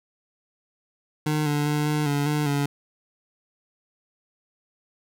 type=tone with pitch steps; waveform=25% pulse; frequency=152.2 / 147 / 149 / 150.5 / 143.6 / 149.5 / 142.6 Hz; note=D#3 / D3 / D3 / D3 / D3 / D3 / C#3; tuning=-38 / +2 / +25 / +43 / -39 / +31 / +49 cents; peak=-18 dBFS; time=1.26-2.66 s; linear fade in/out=5 ms; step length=200 ms; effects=none